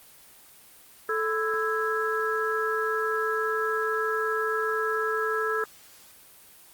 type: tone cluster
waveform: sine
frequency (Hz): 437.3 / 1010 / 1319 / 1653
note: A4 / B5 / E6 / G#6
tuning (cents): -11 / +39 / +1 / -9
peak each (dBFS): -28 / -37 / -29 / -30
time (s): 1.09-5.64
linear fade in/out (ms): 2
effects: white hiss -52 dBFS RMS until 6.73 s + Opus 24 kbps